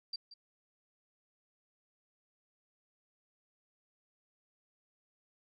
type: tone with echo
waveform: sine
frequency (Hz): 4699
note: D8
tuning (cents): 0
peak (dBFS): -36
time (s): 0.13-0.16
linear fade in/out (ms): 5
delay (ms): 180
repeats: 1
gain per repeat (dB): -14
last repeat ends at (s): 0.34
effects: none